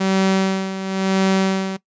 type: tone with tremolo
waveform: sawtooth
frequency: 191.4 Hz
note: G3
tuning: 41 cents flat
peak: -10 dBFS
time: 0-1.77 s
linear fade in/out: 10 ms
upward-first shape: sine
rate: 0.97 Hz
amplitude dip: 70%
effects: noise-tail reverb RT60 0.1 s tail -20 dB re dry + resampled to 16000 Hz